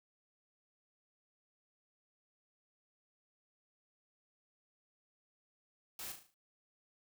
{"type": "noise with echo", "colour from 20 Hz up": "white", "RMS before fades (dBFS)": -45, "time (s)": [5.99, 6.12], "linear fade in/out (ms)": 2, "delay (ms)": 37, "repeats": 6, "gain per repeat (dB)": -6, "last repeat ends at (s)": 6.342, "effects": []}